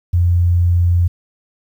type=tone; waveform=sine; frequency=87.31 Hz; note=F2; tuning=in tune; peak=-10 dBFS; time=0.13-1.08 s; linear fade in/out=10 ms; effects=8-bit